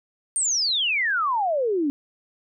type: exponential sweep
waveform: sine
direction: down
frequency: 9000 to 272.4 Hz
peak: -20 dBFS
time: 0.36-1.9 s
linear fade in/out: 0 ms
effects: none